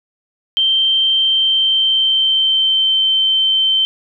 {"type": "tone with pitch glide", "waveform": "sine", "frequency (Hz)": [3134, 3102], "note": ["G7", "G7"], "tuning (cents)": [-1, -19], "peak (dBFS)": -11, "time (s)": [0.57, 3.85], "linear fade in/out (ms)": 0, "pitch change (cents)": -18, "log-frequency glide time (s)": [1.14, 3.02], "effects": []}